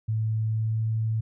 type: tone with pitch glide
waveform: sine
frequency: 110 to 110.96 Hz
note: A2 to A2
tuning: 0 to +15 cents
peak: -23 dBFS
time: 0.08-1.21 s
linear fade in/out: 10 ms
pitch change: +15 cents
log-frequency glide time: 0.49-0.81 s
effects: none